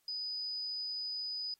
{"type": "tone", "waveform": "sine", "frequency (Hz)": 4978, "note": "D#8", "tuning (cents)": 0, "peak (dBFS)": -36, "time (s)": [0.08, 1.54], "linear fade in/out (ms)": 2, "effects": ["white hiss -75 dBFS RMS until 1.59 s", "AAC 48 kbps"]}